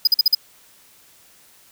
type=tone bursts; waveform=square; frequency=4978 Hz; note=D#8; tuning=in tune; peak=-11 dBFS; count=5; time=0.05-0.349 s; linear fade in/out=5 ms; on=23 ms; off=46 ms; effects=white hiss -52 dBFS RMS until 1.71 s